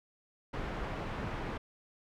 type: low-pass noise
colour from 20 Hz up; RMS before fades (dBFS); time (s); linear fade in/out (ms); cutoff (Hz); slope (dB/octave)
pink; -38; 0.53-1.58; 10; 1900; 12
effects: none